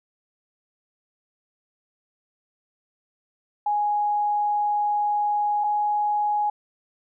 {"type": "tone pair in turn", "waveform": "sine", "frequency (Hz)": [830.6, 834], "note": ["G#5", "G#5"], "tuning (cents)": [0, 7], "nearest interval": "unison", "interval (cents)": 7, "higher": "second", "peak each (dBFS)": -20, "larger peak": "neither", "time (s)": [[3.66, 5.64], [5.64, 6.5]], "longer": "first", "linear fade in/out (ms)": 5, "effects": []}